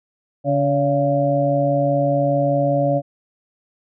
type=harmonic tone with a mistuned harmonic; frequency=142 Hz; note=C#3; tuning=42 cents sharp; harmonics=1 / 2 / 4 / 5; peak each=-21 / -23 / -18 / -23 dBFS; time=0.44-3.02 s; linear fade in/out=50 ms; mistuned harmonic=5; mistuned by=-42 cents; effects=none